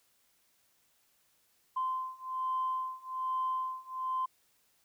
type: beating tone pair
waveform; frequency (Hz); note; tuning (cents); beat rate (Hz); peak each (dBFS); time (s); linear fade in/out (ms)
sine; 1035 / 1036.2; C6 / C6; -19 / -17; 1.2; -35 / -34; 1.76-4.26; 10
effects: tanh soft clip ceiling -24 dBFS + white hiss -71 dBFS RMS until 4.84 s